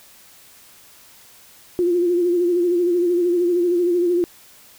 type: tone with vibrato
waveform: sine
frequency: 350.9 Hz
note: F4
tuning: 8 cents sharp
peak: -15 dBFS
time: 1.79-4.24 s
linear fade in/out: 0 ms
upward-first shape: sine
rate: 13 Hz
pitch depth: 48 cents each way
effects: white hiss -48 dBFS RMS until 4.78 s